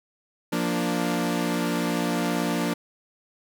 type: chord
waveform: sawtooth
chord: Bb major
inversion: second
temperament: equal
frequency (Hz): 174.61 / 233.1 / 293.7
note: F3 / Bb3 / D4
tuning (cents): 0 / 0 / 0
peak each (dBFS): -24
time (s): 0.52-2.74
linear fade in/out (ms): 10
effects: none